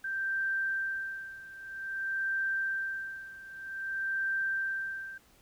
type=tone with tremolo; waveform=sine; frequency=1569 Hz; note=G6; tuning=1 cent sharp; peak=-28 dBFS; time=0.04-5.18 s; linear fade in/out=5 ms; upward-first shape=sine; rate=0.52 Hz; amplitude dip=85%; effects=pink hiss -63 dBFS RMS until 5.41 s